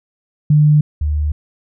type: tone pair in turn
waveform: sine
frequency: 150 / 75 Hz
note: D3 / D2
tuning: +37 / +37 cents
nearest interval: octave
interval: 1200 cents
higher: first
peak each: -7 / -14 dBFS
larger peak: first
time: 0.5-0.81 / 1.01-1.32 s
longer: neither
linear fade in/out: 5 ms
effects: none